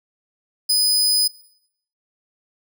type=tone; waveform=sawtooth; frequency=5000 Hz; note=D#8; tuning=8 cents sharp; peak=-12 dBFS; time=0.69-1.28 s; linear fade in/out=10 ms; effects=noise-tail reverb RT60 0.7 s tail -19 dB re dry